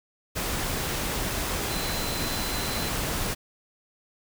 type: tone in noise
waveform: sine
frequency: 4055 Hz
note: B7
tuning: 45 cents sharp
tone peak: -36 dBFS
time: 1.69-2.9 s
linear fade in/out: 20 ms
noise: pink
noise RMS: -29 dBFS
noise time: 0.35-3.35 s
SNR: -10 dB
effects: none